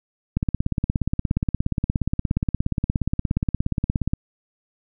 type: click train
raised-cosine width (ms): 5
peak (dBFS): -8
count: 65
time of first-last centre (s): 0.37-4.135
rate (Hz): 17
effects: none